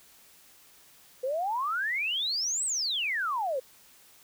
sine exponential two-way sweep, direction up then down, 493.9 to 8370 to 493.9 Hz, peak -27 dBFS, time 1.23-3.6 s, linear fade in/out 10 ms, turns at 2.65 s, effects white hiss -57 dBFS RMS until 4.23 s

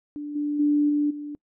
sine tone with level steps, 293.7 Hz, D4, in tune, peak -30 / -23 / -17 / -19 / -31 dBFS, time 0.16-1.35 s, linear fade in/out 0 ms, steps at 0.35 / 0.59 / 0.89 / 1.1 s, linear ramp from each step 10 ms, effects noise-tail reverb RT60 0.1 s tail -26 dB re dry

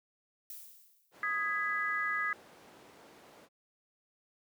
violet noise with exponential decay, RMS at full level -44 dBFS, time 0.5-1.29 s, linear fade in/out 1 ms, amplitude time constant 170 ms
brown noise, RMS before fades -45 dBFS, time 1.11-3.49 s, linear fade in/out 50 ms
sine chord, G# minor, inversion second, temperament just, 1245.9 / 1661.2 / 1993.5 Hz, D#6 / G#6 / B6, +2 / 0 / +16 cents, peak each -35 / -34 / -35 dBFS, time 1.23-2.33 s, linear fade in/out 2 ms
effects high-pass 400 Hz 12 dB/octave

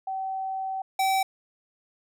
sine / square tone pair in turn, 766 / 769.2 Hz, G5 / G5, -40 / -33 cents, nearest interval unison, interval 7 cents, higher second, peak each -28 / -22 dBFS, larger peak second, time 0.07-0.82 / 0.99-1.23 s, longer first, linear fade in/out 5 ms, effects none

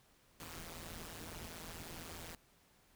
pink noise with amplitude modulation, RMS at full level -45 dBFS, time 0.4-2.35 s, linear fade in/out 2 ms, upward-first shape sine, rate 166 Hz, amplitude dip 90%, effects pink hiss -69 dBFS RMS until 2.95 s

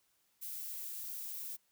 violet noise, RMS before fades -43 dBFS, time 0.41-1.57 s, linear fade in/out 20 ms, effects white hiss -75 dBFS RMS until 1.71 s

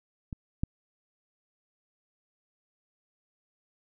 clicks, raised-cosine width 5 ms, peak -24 / -15 dBFS, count 2, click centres 0.328 / 0.635 s, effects none

